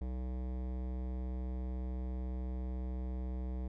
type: tone with hard clipping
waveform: sine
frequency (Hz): 63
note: B1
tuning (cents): +35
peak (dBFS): -38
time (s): 0.01-3.68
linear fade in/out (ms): 5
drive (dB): 17
effects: none